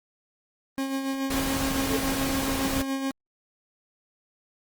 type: tone with tremolo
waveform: 40% pulse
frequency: 270 Hz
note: C#4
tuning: 45 cents flat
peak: -24 dBFS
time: 0.78-3.11 s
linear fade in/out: 0 ms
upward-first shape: sine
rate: 7.1 Hz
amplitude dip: 45%
type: noise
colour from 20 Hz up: pink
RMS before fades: -30 dBFS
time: 1.3-2.82 s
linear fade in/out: 5 ms
type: tone with exponential growth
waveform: sine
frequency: 440 Hz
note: A4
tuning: in tune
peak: -23 dBFS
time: 1.72-1.97 s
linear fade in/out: 2 ms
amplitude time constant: 53 ms
effects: Opus 24 kbps